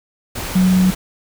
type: tone in noise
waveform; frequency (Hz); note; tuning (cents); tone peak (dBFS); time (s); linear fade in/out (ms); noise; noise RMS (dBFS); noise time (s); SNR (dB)
sine; 185; F#3; 0; -10; 0.55-0.91; 10; pink; -26; 0.35-0.95; +13
effects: none